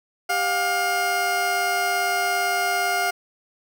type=tone pair together; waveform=20% pulse; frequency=393.9 / 710.2 Hz; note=G4 / F5; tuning=+8 / +29 cents; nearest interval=minor seventh; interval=1021 cents; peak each=-25 / -16 dBFS; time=0.29-3.11 s; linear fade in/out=10 ms; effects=none